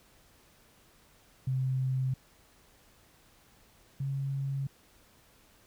sine tone pair in turn, 130.7 / 137.16 Hz, C3 / C#3, -1 / -18 cents, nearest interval minor second, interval 83 cents, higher second, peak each -27 / -30 dBFS, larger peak first, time 1.47-2.14 / 4-4.67 s, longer neither, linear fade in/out 5 ms, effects pink hiss -62 dBFS RMS until 5.66 s

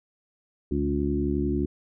harmonic tone with a mistuned harmonic, 71.4 Hz, D2, 48 cents flat, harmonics 1 / 2 / 3 / 4 / 5, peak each -29 / -33 / -30 / -28 / -29 dBFS, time 0.71-1.66 s, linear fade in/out 5 ms, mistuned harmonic 2, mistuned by +38 cents, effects none

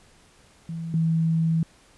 sine tone pair in turn, 164.81 / 162.92 Hz, E3 / E3, 0 / -20 cents, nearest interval unison, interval 20 cents, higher first, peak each -29 / -19 dBFS, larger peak second, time 0.69-0.94 / 0.94-1.63 s, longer second, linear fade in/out 2 ms, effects pink hiss -56 dBFS RMS until 1.97 s + resampled to 24000 Hz

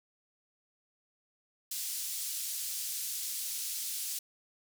white band-pass noise, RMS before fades -37 dBFS, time 1.71-4.19 s, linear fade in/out 5 ms, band 4400 to 14000 Hz, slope 12 dB/octave, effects none

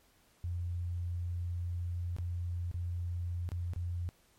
sine tone with dropouts, 87.31 Hz, F2, in tune, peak -33 dBFS, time 0.44-4.09 s, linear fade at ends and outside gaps 0 ms, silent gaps 2.165-2.185 / 2.714-2.742 / 3.49-3.518 / 3.735-3.761 s, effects pink hiss -67 dBFS RMS until 4.38 s + MP3 64 kbps

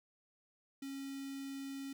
square tone with notch filter, 273.7 Hz, C#4, 22 cents flat, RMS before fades -44 dBFS, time 0.82-1.93 s, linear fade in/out 5 ms, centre 930 Hz, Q 0.6, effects none

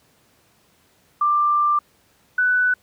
sine tone pair in turn, 1184 / 1491.7 Hz, D6 / F#6, +14 / +14 cents, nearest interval major third, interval 400 cents, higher second, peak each -15 dBFS, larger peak neither, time 1.21-1.79 / 2.38-2.74 s, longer first, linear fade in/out 5 ms, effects pink hiss -59 dBFS RMS until 2.82 s + high-pass 80 Hz 12 dB/octave

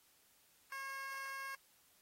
15% pulse tone with high-pass filter, 542 Hz, C#5, 39 cents flat, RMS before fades -45 dBFS, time 0.72-1.55 s, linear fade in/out 2 ms, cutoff 1300 Hz, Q 2.3, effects white hiss -70 dBFS RMS until 2.01 s + AAC 48 kbps

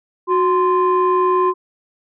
sine tone pair together, 367.7 / 1040 Hz, F#4 / C6, -11 / -11 cents, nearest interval octave + tritone, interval 1800 cents, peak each -14 dBFS, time 0.27-1.54 s, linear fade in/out 50 ms, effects tanh soft clip ceiling -8 dBFS

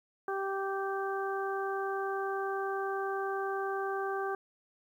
harmonic tone, 390 Hz, G4, 9 cents flat, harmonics 1 / 2 / 3 / 4, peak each -34 / -37 / -39 / -40 dBFS, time 0.28-4.35 s, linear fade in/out 2 ms, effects 11-bit

